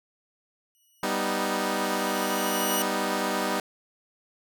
5% pulse tone with exponential growth, 2927 Hz, F#7, 19 cents flat, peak -17 dBFS, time 0.75-2.82 s, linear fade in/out 0 ms, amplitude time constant 450 ms
10% pulse chord, G augmented, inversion none, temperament equal, 196 / 246.9 / 311.1 Hz, G3 / B3 / D#4, 0 / 0 / 0 cents, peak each -21 / -22 / -22 dBFS, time 1.03-3.6 s, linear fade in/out 2 ms
effects none

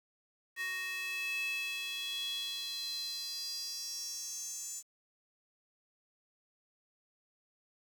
square tone with high-pass filter sweep, 371.8 Hz, F#4, 8 cents sharp, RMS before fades -39 dBFS, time 0.56-4.83 s, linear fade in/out 50 ms, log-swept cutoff 2000 to 7100 Hz, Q 6.6, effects 10-bit

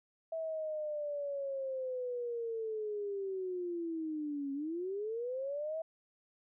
sine linear two-way sweep, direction down then up, 654 to 273.3 to 654 Hz, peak -35 dBFS, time 0.32-5.82 s, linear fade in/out 5 ms, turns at 4.53 s, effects none

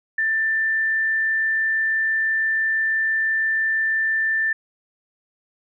sine tone, 1777 Hz, A6, 17 cents sharp, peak -18 dBFS, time 0.18-4.53 s, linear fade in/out 5 ms, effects none

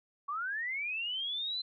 sine linear sweep, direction up, 1103 to 4100 Hz, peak -33 dBFS, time 0.28-1.62 s, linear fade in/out 10 ms, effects none

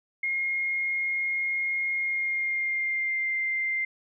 sine tone with pitch glide, 2143 to 2092 Hz, C7 to C7, +41 to -1 cents, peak -25 dBFS, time 0.23-3.85 s, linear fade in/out 5 ms, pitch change -42 cents, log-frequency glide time 1.92-3.37 s, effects none

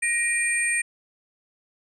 sine tone cluster, 1878 / 2399 / 8680 Hz, A#6 / D7 / C#9, +12 / +36 / -37 cents, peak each -25 dBFS, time 0.02-0.82 s, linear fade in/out 10 ms, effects tanh soft clip ceiling -12 dBFS

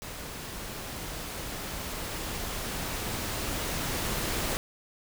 pink noise with level ramp, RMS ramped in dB -40 to -30 dBFS, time 0.02-4.57 s, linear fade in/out 0 ms, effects none

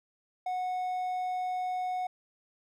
triangle tone, 734 Hz, F#5, 14 cents flat, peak -28 dBFS, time 0.46-2.07 s, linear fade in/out 5 ms, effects none

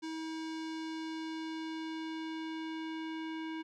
square tone with low-pass filter sweep, 320 Hz, D#4, 49 cents sharp, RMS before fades -40 dBFS, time 0.02-3.63 s, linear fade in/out 20 ms, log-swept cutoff 5700 to 2800 Hz, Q 1.4, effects none

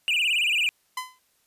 triangle tone with vibrato, 2654 Hz, E7, 11 cents sharp, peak -19 dBFS, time 0.08-0.69 s, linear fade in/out 0 ms, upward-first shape sine, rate 18 Hz, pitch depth 200 cents each way
sawtooth tone with exponential decay, 1017 Hz, C6, 50 cents flat, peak -22 dBFS, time 0.97-1.19 s, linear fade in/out 5 ms, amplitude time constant 47 ms
effects white hiss -67 dBFS RMS until 1.46 s + resampled to 32000 Hz

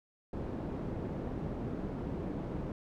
white low-pass noise, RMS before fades -38 dBFS, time 0.33-2.72 s, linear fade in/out 2 ms, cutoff 330 Hz, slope 12 dB/octave, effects none

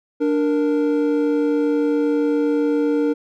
triangle tone pair together, 293.7 / 466.2 Hz, D4 / A#4, 0 / 0 cents, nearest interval minor sixth, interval 800 cents, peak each -16 / -18 dBFS, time 0.2-3.14 s, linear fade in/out 20 ms, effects none

